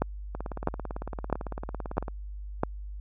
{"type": "two click trains", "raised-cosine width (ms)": 1, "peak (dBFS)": [-21, -10], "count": [32, 5], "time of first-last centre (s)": [[0.35, 2.082], [0.02, 2.634]], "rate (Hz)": [17.9, 1.53], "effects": ["added 50 Hz sine -36 dBFS peak until 3 s"]}